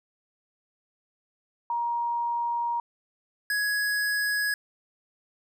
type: tone pair in turn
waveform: sine / square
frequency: 944 / 1671.8 Hz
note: A#5 / G#6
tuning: +22 / +11 cents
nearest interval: minor seventh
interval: 989 cents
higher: second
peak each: -25 dBFS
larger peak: neither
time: 1.7-2.8 / 3.5-4.54 s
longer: first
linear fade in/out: 2 ms
effects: none